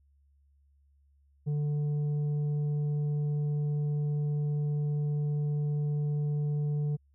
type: tone with tanh clipping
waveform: sine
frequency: 147.5 Hz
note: D3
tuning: 8 cents sharp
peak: -28 dBFS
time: 1.46-6.97 s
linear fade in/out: 20 ms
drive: 5 dB
effects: added 70 Hz sine -62 dBFS peak until 7.14 s